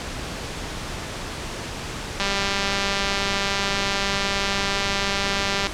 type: click train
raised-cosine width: 0.2 ms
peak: -6 dBFS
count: 688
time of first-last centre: 2.2-5.67 s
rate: 198 Hz
effects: pink hiss -31 dBFS RMS until 5.73 s + low-pass 7000 Hz 12 dB/octave